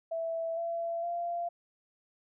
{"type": "tone with pitch steps", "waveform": "sine", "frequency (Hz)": [659.3, 674.3, 689.7], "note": ["E5", "E5", "F5"], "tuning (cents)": [0, 39, -22], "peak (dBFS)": -31, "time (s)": [0.11, 1.49], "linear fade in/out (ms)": 10, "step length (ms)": 460, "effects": []}